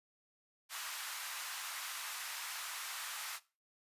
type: high-pass noise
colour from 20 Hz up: pink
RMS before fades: -43 dBFS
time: 0.69-3.4 s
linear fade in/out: 50 ms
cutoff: 1000 Hz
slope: 24 dB/octave
effects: noise-tail reverb RT60 0.3 s tail -18 dB re dry + resampled to 32000 Hz